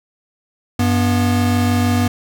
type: tone pair together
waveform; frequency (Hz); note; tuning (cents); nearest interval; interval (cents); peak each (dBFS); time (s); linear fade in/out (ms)
square; 96.4 / 242.9; G2 / B3; -28 / -29; octave + major third; 1599; -17; 0.79-2.08; 5
effects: none